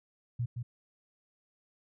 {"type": "tone with echo", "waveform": "sine", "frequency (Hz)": 120, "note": "B2", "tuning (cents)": -49, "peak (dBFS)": -29, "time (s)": [0.39, 0.46], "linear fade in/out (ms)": 10, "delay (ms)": 170, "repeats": 1, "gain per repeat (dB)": -5, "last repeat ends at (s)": 0.63, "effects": []}